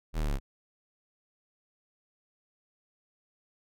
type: linear sweep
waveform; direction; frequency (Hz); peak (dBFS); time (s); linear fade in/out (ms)
square; down; 41.2 to 32.7; -28; 0.13-0.4; 50
effects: none